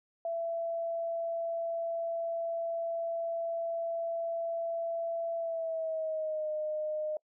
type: tone with pitch glide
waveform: sine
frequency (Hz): 669 to 613.5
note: E5 to D#5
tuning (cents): +25 to -25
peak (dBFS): -31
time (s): 0.25-7.17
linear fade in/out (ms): 2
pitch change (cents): -150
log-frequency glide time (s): 5.37-6.5
effects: noise-tail reverb RT60 0.1 s tail -25 dB re dry